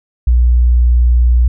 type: tone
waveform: sine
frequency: 60.3 Hz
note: B1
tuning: 41 cents flat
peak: -6 dBFS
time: 0.27-1.48 s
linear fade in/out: 5 ms
effects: none